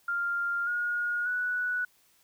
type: tone with pitch steps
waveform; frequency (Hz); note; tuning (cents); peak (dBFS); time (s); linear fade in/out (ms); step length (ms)
sine; 1396.9 / 1436.2 / 1476.5; F6 / F6 / F#6; 0 / +48 / -4; -27; 0.08-1.85; 5; 590
effects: white hiss -65 dBFS RMS until 2.23 s